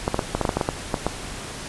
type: clicks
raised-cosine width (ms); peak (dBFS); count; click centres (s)
1; -6; 12; 0.079 / 0.144 / 0.192 / 0.35 / 0.413 / 0.452 / 0.492 / 0.57 / 0.612 / 0.689 / 0.942 / 1.066
effects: pink hiss -34 dBFS RMS until 1.68 s + resampled to 24000 Hz